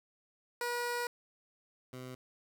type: tone pair in turn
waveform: 15% pulse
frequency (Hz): 482 / 127.67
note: B4 / C3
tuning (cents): -42 / -42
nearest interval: octave + major seventh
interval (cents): 2300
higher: first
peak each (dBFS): -27 / -37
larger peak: first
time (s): 0.61-1.07 / 1.93-2.15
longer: first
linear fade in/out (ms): 2
effects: none